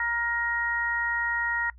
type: harmonic tone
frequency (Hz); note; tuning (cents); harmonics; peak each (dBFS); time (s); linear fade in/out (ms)
470; A#4; +14; 2 / 3 / 4; -32 / -32 / -27; 0-1.7; 2
effects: noise-tail reverb RT60 0.1 s tail -22 dB re dry + added 60 Hz sine -47 dBFS peak until 1.78 s